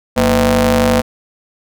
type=ring-modulated tone; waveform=sawtooth; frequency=137.3 Hz; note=C#3; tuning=16 cents flat; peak=-3 dBFS; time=0.16-1.02 s; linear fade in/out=20 ms; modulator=369 Hz; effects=none